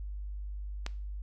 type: click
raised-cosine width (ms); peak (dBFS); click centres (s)
0.2; -18; 0.864
effects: noise-tail reverb RT60 0.4 s tail -19 dB re dry + added 50 Hz sine -36 dBFS peak until 1.22 s